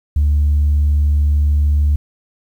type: tone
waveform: sine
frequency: 73.42 Hz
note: D2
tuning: in tune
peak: -9 dBFS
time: 0.16-1.96 s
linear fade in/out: 5 ms
effects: tanh soft clip ceiling -8 dBFS + 8-bit